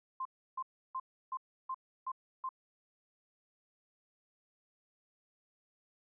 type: tone bursts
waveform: sine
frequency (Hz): 1046.5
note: C6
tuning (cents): 0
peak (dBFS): -35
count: 7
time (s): 0.2-2.491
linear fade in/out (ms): 5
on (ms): 53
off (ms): 320
effects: none